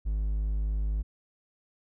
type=tone; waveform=triangle; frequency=51.91 Hz; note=G#1; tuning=in tune; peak=-24 dBFS; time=0.05-1.03 s; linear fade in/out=20 ms; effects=none